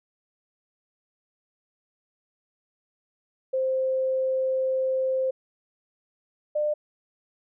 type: tone pair in turn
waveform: sine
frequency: 523.3 / 599.5 Hz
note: C5 / D5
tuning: 0 / +36 cents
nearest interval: major second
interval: 236 cents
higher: second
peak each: -22 dBFS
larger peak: neither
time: 3.53-5.31 / 6.55-6.74 s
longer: first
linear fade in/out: 10 ms
effects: none